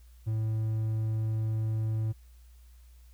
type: tone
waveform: triangle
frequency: 110 Hz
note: A2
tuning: in tune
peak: -25 dBFS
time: 0.26-2.13 s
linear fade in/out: 20 ms
effects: added 60 Hz sine -51 dBFS peak until 3.13 s + white hiss -67 dBFS RMS until 3.13 s